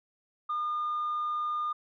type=tone; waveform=sine; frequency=1214 Hz; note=D#6; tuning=43 cents flat; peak=-27 dBFS; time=0.49-1.73 s; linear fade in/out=10 ms; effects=tanh soft clip ceiling -26 dBFS